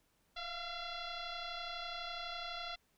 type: tone with frequency modulation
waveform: sine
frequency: 1354 Hz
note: E6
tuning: 46 cents sharp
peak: -40 dBFS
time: 0.36-2.76 s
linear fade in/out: 10 ms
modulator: 685 Hz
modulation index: 4.4
effects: pink hiss -75 dBFS RMS until 2.97 s